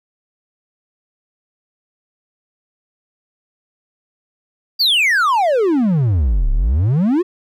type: exponential two-way sweep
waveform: triangle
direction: down then up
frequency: 4808 to 32.06 to 383.9 Hz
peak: -10 dBFS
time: 4.79-7.23 s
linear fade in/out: 20 ms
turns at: 6.51 s
effects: none